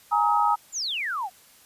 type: chord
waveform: sine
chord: Ab suspended second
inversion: none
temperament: equal with one note detuned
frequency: 830.6 / 932.3 / 1269.2 Hz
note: Ab5 / Bb5 / Eb6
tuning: 0 / 0 / +34 cents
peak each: -23 dBFS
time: 0.11-0.56 s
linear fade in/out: 20 ms
type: exponential sweep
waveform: sine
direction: down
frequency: 7530 to 698.5 Hz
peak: -26 dBFS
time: 0.72-1.3 s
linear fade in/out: 50 ms
effects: white hiss -54 dBFS RMS until 1.65 s + resampled to 32000 Hz